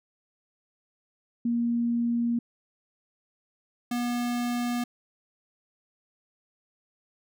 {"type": "tone pair in turn", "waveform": ["sine", "square"], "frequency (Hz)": [235.9, 241.7], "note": ["A#3", "B3"], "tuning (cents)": [21, -37], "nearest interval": "unison", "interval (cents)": 42, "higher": "second", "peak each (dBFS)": [-23, -27], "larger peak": "first", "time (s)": [[1.45, 2.39], [3.91, 4.84]], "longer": "first", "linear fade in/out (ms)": 5, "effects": []}